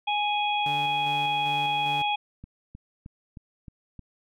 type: harmonic tone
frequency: 831 Hz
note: G#5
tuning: 1 cent sharp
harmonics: 1 / 3 / 4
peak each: -25 / -30 / -31 dBFS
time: 0.07-2.16 s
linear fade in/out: 10 ms
type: tone with tremolo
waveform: sawtooth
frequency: 146.83 Hz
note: D3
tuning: in tune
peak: -31 dBFS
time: 0.66-2.02 s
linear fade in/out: 2 ms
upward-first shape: square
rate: 2.5 Hz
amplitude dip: 35%
type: click train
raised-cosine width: 5 ms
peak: -29 dBFS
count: 6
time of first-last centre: 2.44-3.993 s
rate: 3.22 Hz
effects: none